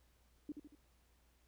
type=tone with echo; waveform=sine; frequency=296 Hz; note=D4; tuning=14 cents sharp; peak=-40 dBFS; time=0.49-0.52 s; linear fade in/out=2 ms; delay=77 ms; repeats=3; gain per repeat=-6 dB; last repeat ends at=0.751 s; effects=added 60 Hz sine -70 dBFS peak until 1.47 s + pink hiss -75 dBFS RMS until 1.47 s